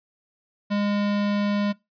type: tone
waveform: square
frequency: 204.5 Hz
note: G#3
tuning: 26 cents flat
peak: -22 dBFS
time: 0.7-1.73 s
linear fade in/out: 20 ms
effects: noise-tail reverb RT60 0.2 s tail -21 dB re dry + resampled to 11025 Hz